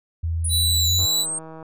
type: tone with pitch glide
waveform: sine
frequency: 82.41 to 88.84 Hz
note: E2 to F2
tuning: 0 to +30 cents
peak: -21 dBFS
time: 0.23-1.06 s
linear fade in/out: 10 ms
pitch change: +130 cents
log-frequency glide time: 0.87-0.92 s
type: linear two-way sweep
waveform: sine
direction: down then up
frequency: 9956 to 6850 to 8620 Hz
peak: -24 dBFS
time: 0.44-1.39 s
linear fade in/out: 10 ms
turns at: 0.92 s
type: tone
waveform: square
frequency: 3951 Hz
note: B7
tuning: in tune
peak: -20 dBFS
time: 0.49-1.26 s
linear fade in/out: 50 ms
type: click train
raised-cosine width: 1 ms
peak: -26 dBFS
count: 103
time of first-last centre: 0.99-1.627 s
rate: 160 Hz
effects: none